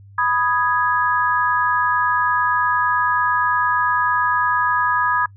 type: chord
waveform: sine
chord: G# minor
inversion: first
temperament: equal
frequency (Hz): 987.8 / 1244.5 / 1661.2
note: B5 / D#6 / G#6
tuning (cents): 0 / 0 / 0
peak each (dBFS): -20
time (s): 0.18-5.26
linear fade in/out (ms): 5
effects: noise-tail reverb RT60 0.1 s tail -24 dB re dry + added 99 Hz sine -41 dBFS peak until 5.36 s